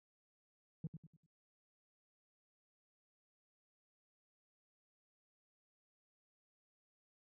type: tone with echo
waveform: sine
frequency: 160 Hz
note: D#3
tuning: 49 cents sharp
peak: -36 dBFS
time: 0.84-0.87 s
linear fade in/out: 2 ms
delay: 98 ms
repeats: 4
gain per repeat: -9 dB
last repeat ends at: 1.262 s
effects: tanh soft clip ceiling -37 dBFS + high-pass 60 Hz 12 dB/octave